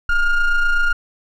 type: ring-modulated tone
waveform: triangle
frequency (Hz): 701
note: F5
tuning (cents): +6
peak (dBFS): -8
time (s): 0.09-0.93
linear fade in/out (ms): 5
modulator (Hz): 715
effects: none